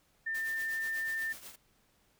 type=tone; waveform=sine; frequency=1795 Hz; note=A6; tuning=34 cents sharp; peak=-32 dBFS; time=0.26-1.33 s; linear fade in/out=10 ms
type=noise with tremolo; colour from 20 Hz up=white; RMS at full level=-46 dBFS; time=0.34-1.56 s; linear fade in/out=10 ms; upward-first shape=triangle; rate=8.2 Hz; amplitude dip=70%
effects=pink hiss -70 dBFS RMS until 2.19 s